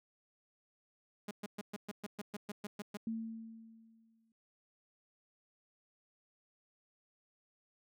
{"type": "tone bursts", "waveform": "sawtooth", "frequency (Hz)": 206.5, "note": "G#3", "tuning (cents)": -10, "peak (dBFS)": -36, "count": 12, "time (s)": [1.28, 2.972], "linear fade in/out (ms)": 5, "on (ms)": 31, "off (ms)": 120}
{"type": "tone with exponential decay", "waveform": "sine", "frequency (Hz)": 225.1, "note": "A3", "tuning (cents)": 40, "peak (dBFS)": -34, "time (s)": [3.07, 4.32], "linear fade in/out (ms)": 2, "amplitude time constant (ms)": 270}
{"effects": []}